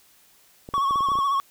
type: clicks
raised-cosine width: 2 ms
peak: -24 dBFS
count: 10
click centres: 0.689 / 0.738 / 0.78 / 0.909 / 0.958 / 1.007 / 1.087 / 1.118 / 1.155 / 1.188 s
type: tone with vibrato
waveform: triangle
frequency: 1108.7 Hz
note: C#6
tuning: in tune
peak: -18 dBFS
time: 0.74-1.4 s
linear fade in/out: 0 ms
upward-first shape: sine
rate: 14 Hz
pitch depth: 46 cents each way
effects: white hiss -57 dBFS RMS until 1.5 s